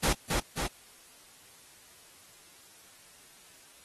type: noise with echo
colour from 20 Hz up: pink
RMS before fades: -27 dBFS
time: 0.03-0.13 s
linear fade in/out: 5 ms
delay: 270 ms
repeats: 2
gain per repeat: -3 dB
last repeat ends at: 0.67 s
effects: white hiss -56 dBFS RMS until 3.84 s + AAC 32 kbps